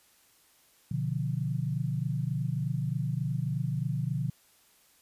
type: chord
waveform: sine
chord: B diminished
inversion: none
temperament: equal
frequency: 123.47 / 146.83 / 174.61 Hz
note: B2 / D3 / F3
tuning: 0 / 0 / 0 cents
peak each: -32 / -31 / -35 dBFS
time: 0.91-4.3 s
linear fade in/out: 5 ms
effects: white hiss -63 dBFS RMS until 5.01 s + resampled to 32000 Hz